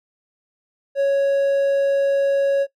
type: tone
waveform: triangle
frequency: 554.4 Hz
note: C#5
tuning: in tune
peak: -13 dBFS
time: 0.95-2.67 s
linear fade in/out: 50 ms
effects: noise-tail reverb RT60 0.1 s tail -19 dB re dry